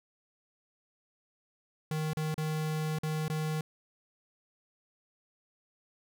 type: tone with dropouts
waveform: square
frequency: 155.56 Hz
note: D#3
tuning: in tune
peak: -31 dBFS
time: 1.91-3.61 s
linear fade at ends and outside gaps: 2 ms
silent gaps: 2.133-2.17 / 2.343-2.379 / 2.987-3.033 / 3.281-3.299 s
effects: none